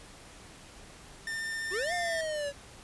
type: tone with vibrato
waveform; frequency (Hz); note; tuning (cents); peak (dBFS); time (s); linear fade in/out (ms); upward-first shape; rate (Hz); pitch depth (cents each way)
45% pulse; 1800; A6; +39; -33; 1.27-2.21; 2; triangle; 15; 10
type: linear two-way sweep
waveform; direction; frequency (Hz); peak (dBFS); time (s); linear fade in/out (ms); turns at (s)
square; up then down; 332.6 to 715 to 558; -32; 1.7-2.53; 50; 1.93
effects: pink hiss -51 dBFS RMS until 2.83 s + resampled to 24000 Hz